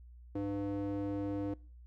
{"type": "tone with band-pass filter", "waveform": "square", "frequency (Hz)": 100.3, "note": "G2", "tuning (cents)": 40, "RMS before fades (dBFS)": -36, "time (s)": [0.35, 1.54], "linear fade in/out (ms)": 5, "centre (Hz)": 370, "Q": 3.3, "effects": ["noise-tail reverb RT60 0.4 s tail -24 dB re dry", "added 60 Hz sine -51 dBFS peak until 1.86 s"]}